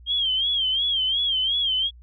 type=tone with vibrato; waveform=sine; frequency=3201 Hz; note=G7; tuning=36 cents sharp; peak=-20 dBFS; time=0.06-1.91 s; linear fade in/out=50 ms; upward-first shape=sine; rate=2.8 Hz; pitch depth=100 cents each way; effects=added 60 Hz sine -44 dBFS peak until 2.02 s